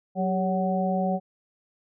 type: harmonic tone with a mistuned harmonic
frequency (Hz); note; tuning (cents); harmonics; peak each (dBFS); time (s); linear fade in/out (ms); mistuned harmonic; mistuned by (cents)
187; F#3; +19; 1 / 2 / 3 / 4; -25 / -35 / -29 / -28; 0.15-1.2; 50; 2; +93
effects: none